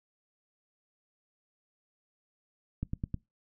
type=click train; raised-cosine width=5 ms; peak=-20 dBFS; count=4; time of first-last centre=2.83-3.143 s; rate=9.58 Hz; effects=noise-tail reverb RT60 0.2 s tail -23 dB re dry